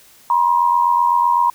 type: tone pair together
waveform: sine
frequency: 958.6 / 1046.5 Hz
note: A#5 / C6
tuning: +48 / 0 cents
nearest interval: major second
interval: 152 cents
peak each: -13 / -18 dBFS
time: 0.3-1.5 s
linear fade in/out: 2 ms
effects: white hiss -48 dBFS RMS until 1.54 s